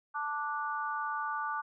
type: chord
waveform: sine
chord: D major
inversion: second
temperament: just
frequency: 881 / 1174.7 / 1468.3 Hz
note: A5 / D6 / F#6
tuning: +2 / 0 / -14 cents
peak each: -37 / -35 / -38 dBFS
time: 0.14-1.62 s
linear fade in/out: 20 ms
effects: none